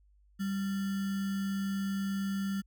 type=tone with sample-and-hold; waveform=sine; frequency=196 Hz; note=G3; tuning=in tune; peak=-30 dBFS; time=0.39-2.62 s; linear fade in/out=20 ms; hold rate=1575 Hz; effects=added 50 Hz sine -61 dBFS peak until 2.66 s